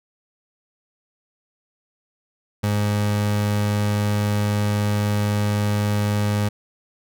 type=tone; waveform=30% pulse; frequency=103.8 Hz; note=G#2; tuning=in tune; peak=-16 dBFS; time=2.63-6.49 s; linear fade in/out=10 ms; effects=none